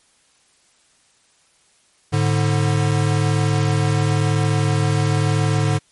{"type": "tone pair together", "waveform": "square", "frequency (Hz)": [105.87, 146.83], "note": ["G#2", "D3"], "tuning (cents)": [34, 0], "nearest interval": "tritone", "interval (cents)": 566, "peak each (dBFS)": -19, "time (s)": [2.12, 5.79], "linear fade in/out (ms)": 20, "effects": ["white hiss -58 dBFS RMS until 5.91 s", "MP3 48 kbps"]}